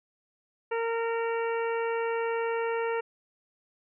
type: harmonic tone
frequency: 459.8 Hz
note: A#4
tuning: 24 cents flat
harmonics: 1 / 2 / 3 / 4 / 5 / 6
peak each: -28 / -34 / -38 / -40 / -42 / -44 dBFS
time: 0.71-3.01 s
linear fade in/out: 10 ms
effects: none